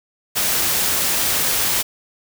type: noise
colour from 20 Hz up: white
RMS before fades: -19 dBFS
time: 0.35-1.83 s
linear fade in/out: 20 ms
effects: none